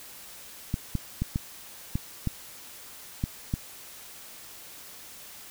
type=clicks; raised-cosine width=5 ms; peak=-14 dBFS; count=8; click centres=0.741 / 0.953 / 1.22 / 1.359 / 1.955 / 2.273 / 3.239 / 3.539 s; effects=white hiss -46 dBFS RMS until 5.5 s